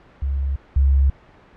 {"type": "tone pair in turn", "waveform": "sine", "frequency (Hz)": [68.5, 68.22], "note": ["C#2", "C#2"], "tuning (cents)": [-20, -27], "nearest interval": "unison", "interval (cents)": 7, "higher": "first", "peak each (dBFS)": [-19, -12], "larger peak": "second", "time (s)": [[0.22, 0.56], [0.76, 1.1]], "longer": "neither", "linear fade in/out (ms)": 5, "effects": ["pink hiss -49 dBFS RMS until 1.56 s", "low-pass 2000 Hz 12 dB/octave"]}